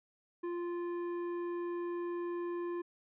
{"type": "tone with tanh clipping", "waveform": "triangle", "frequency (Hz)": 347.7, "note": "F4", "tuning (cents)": -8, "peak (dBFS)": -37, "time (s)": [0.43, 2.82], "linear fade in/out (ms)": 10, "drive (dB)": 17, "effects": ["low-pass 2000 Hz 12 dB/octave"]}